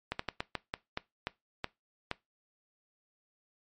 slowing click train, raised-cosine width 0.3 ms, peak -16 dBFS, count 10, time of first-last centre 0.12-2.114 s, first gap 74 ms, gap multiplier 1.26, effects noise-tail reverb RT60 0.2 s tail -20 dB re dry + MP3 48 kbps

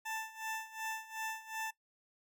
20% pulse tone with tremolo, 884 Hz, A5, 8 cents sharp, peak -32 dBFS, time 0.05-1.71 s, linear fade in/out 10 ms, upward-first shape sine, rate 2.7 Hz, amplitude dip 85%, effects noise-tail reverb RT60 0.1 s tail -17 dB re dry

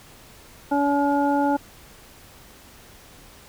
harmonic tone, 284.6 Hz, C#4, 46 cents sharp, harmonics 1 / 2 / 3 / 5, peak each -21 / -26 / -22 / -33 dBFS, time 0.71-1.57 s, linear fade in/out 10 ms, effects pink hiss -48 dBFS RMS until 3.48 s

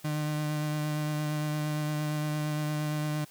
35% pulse tone with vibrato, 151.2 Hz, D#3, 49 cents flat, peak -27 dBFS, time 0.04-3.25 s, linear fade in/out 10 ms, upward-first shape triangle, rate 8.7 Hz, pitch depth 18 cents each way, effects white hiss -55 dBFS RMS until 3.3 s

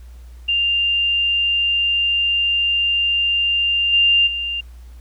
sine tone with level steps, 2794 Hz, F7, in tune, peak -15 / -11 / -21 dBFS, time 0.48-4.61 s, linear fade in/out 10 ms, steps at 3.92 / 4.26 s, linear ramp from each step 20 ms, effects added 60 Hz sine -36 dBFS peak until 5 s + pink hiss -55 dBFS RMS until 5 s

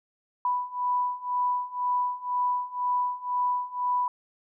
sine beating tone pair, 987.8 / 989.8 Hz, B5 / B5, 0 / +4 cents, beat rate 2 Hz, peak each -29 / -27 dBFS, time 0.45-4.08 s, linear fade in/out 2 ms, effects none

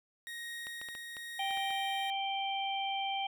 30% pulse tone with tremolo, 1875 Hz, A#6, 10 cents sharp, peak -37 dBFS, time 0.27-2.1 s, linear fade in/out 0 ms, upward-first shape triangle, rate 0.95 Hz, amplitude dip 30%
clicks, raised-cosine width 0.3 ms, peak -31 dBFS, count 8, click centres 0.669 / 0.815 / 0.887 / 0.951 / 1.168 / 1.508 / 1.573 / 1.706 s
harmonic tone, 784 Hz, G5, in tune, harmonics 1 / 3 / 4, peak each -34 / -41 / -38 dBFS, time 1.39-3.27 s, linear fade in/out 5 ms
effects none

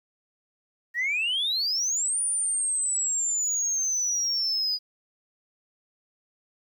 sine exponential two-way sweep, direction up then down, 1846 to 9510 to 4903 Hz, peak -22 dBFS, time 0.94-4.79 s, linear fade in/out 50 ms, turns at 2.21 s, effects tanh soft clip ceiling -21 dBFS + 10-bit

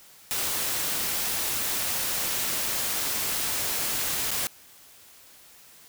white noise with dropouts, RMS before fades -28 dBFS, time 0.31-4.47 s, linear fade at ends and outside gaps 0 ms, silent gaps 4.307-4.314 s, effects white hiss -52 dBFS RMS until 5.88 s

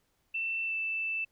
sine tone with pitch glide, 2677 to 2648 Hz, E7 to E7, +26 to +7 cents, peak -30 dBFS, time 0.34-1.25 s, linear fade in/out 10 ms, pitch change -19 cents, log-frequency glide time 0.65-0.74 s, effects pink hiss -74 dBFS RMS until 1.31 s

